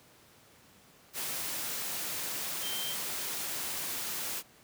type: tone in noise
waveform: sine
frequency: 3151 Hz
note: G7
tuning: 8 cents sharp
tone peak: -37 dBFS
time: 2.61-2.96 s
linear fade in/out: 50 ms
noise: white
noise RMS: -36 dBFS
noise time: 1.13-4.43 s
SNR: -4 dB
effects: pink hiss -59 dBFS RMS until 4.63 s + high-pass 100 Hz 12 dB/octave